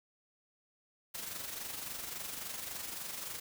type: noise with amplitude modulation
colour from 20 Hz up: white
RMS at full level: -40 dBFS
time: 1.14-3.4 s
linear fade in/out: 10 ms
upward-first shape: sine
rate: 23.6 Hz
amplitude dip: 50%
effects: none